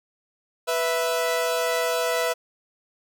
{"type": "tone pair together", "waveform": "sawtooth", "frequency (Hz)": [493.9, 659.3], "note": ["B4", "E5"], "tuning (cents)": [0, 0], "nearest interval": "perfect fourth", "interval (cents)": 500, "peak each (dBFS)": -21, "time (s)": [0.67, 2.34], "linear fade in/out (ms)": 20, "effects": []}